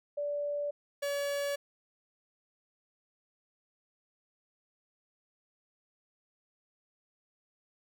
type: tone pair in turn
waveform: sine / 45% pulse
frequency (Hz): 581 / 568.4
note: D5 / C#5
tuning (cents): -19 / +43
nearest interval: unison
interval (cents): 38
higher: first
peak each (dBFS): -31 / -31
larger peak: neither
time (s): 0.17-0.71 / 1.02-1.56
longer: neither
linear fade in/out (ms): 10
effects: none